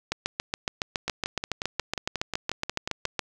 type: two click trains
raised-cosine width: 0.2 ms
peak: -9 / -12 dBFS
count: 23 / 12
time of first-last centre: 0.12-3.193 / 1.08-3.055 s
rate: 7.16 / 5.57 Hz
effects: none